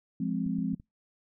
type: chord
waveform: sine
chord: F minor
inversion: none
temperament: equal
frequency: 174.61 / 207.7 / 261.6 Hz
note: F3 / Ab3 / C4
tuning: 0 / 0 / 0 cents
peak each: -32 dBFS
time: 0.2-0.75 s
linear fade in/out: 5 ms
type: clicks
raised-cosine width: 5 ms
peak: -34 dBFS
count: 4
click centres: 0.464 / 0.586 / 0.733 / 0.799 s
effects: noise-tail reverb RT60 0.2 s tail -26 dB re dry